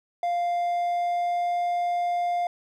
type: tone with pitch glide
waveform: triangle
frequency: 698 to 702.4 Hz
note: F5 to F5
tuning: -1 to +10 cents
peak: -21 dBFS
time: 0.23-2.47 s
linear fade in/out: 2 ms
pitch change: +11 cents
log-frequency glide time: 0.34-1.59 s
effects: none